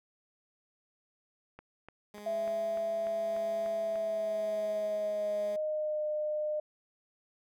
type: click train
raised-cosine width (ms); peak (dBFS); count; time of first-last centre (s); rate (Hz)
0.5; -33; 9; 1.59-3.957; 3.38
type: tone with tremolo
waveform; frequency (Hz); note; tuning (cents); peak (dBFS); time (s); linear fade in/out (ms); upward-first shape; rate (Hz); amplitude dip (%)
15% pulse; 207.7; G#3; 0; -38; 2.14-5.56; 2; sine; 0.92; 25
type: tone with pitch glide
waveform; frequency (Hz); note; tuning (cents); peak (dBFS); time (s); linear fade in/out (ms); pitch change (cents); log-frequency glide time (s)
sine; 665 to 606.3; E5 to D#5; +15 to -45; -30; 2.26-6.6; 5; -160; 3.67-6.05
effects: none